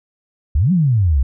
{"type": "exponential two-way sweep", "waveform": "sine", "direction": "up then down", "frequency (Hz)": [60.9, 194.1, 60.9], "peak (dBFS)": -11, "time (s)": [0.55, 1.23], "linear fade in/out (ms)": 5, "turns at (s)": 0.72, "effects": []}